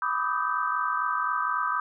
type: tone cluster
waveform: sine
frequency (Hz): 993 / 1162 / 1229 / 1273 / 1554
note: B5 / D6 / D#6 / D#6 / G6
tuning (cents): +9 / -19 / -22 / +39 / -16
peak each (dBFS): -31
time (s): 0.02-1.8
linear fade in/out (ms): 2
effects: none